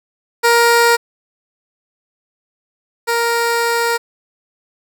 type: tone pair in turn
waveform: 15% pulse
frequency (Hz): 469.6 / 467.5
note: A#4 / A#4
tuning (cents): +13 / +5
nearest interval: unison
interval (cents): 8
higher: first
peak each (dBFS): -3 / -8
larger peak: first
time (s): 0.43-0.97 / 3.07-3.98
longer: second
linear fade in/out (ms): 20
effects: none